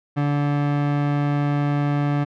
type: tone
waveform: 30% pulse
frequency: 144.8 Hz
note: D3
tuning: 24 cents flat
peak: -16 dBFS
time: 0.16-2.25 s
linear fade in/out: 20 ms
effects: low-pass 2000 Hz 12 dB/octave